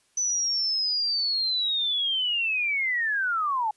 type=linear sweep; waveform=sine; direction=down; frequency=6040 to 830.6 Hz; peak=-23 dBFS; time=0.17-3.71 s; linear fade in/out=5 ms; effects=white hiss -66 dBFS RMS until 3.76 s + resampled to 24000 Hz